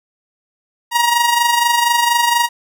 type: tone with amplitude modulation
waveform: sawtooth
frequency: 948 Hz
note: A#5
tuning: 29 cents sharp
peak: -6 dBFS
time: 0.91-2.49 s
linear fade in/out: 50 ms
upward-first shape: sine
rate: 24.2 Hz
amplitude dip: 55%
effects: none